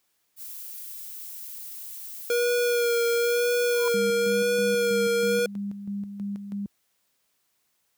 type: noise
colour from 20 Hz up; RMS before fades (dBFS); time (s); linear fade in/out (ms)
violet; -39; 0.36-3.97; 50
type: tone with vibrato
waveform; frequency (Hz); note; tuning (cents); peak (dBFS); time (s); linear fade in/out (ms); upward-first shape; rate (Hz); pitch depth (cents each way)
square; 476.6; A#4; +38; -22; 2.3-5.46; 2; sine; 0.99; 27
type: tone with exponential growth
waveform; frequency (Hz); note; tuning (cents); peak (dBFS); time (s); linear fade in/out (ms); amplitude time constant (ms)
sine; 999; B5; +20; -27; 3.7-3.88; 0; 38
type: tone with tremolo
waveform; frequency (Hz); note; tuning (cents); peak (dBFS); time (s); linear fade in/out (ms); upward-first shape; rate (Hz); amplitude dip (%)
sine; 201; G3; +44; -28; 3.94-6.66; 2; square; 3.1; 55
effects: white hiss -72 dBFS RMS until 7.97 s + high-pass 60 Hz 12 dB/octave